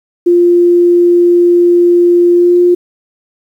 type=tone with pitch glide; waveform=sine; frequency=349.2 to 353.5 Hz; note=F4 to F4; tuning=0 to +21 cents; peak=-4 dBFS; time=0.26-2.75 s; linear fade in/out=10 ms; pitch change=+21 cents; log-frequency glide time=2.32-2.61 s; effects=7-bit